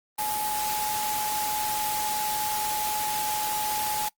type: tone in noise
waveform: sine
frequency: 849 Hz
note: G#5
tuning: 38 cents sharp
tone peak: -28 dBFS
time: 0.18-4.09 s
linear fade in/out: 10 ms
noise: white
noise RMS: -31 dBFS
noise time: 0.18-4.09 s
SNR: 0 dB
effects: noise-tail reverb RT60 0.1 s tail -22 dB re dry + Opus 32 kbps